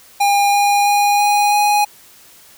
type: tone with pitch steps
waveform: square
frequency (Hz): 808 / 813.2 / 818.3 / 823.5 / 828.8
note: G#5 / G#5 / G#5 / G#5 / G#5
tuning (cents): -48 / -37 / -26 / -15 / -4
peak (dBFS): -12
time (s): 0.2-1.85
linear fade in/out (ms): 10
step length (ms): 330
effects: white hiss -45 dBFS RMS until 2.57 s